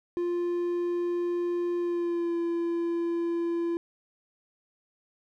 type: tone with pitch glide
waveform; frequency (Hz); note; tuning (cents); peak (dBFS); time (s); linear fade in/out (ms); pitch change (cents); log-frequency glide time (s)
triangle; 349.2 to 339.7; F4 to F4; 0 to -48; -24; 0.17-3.77; 0; -48; 1.78-2.37
effects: none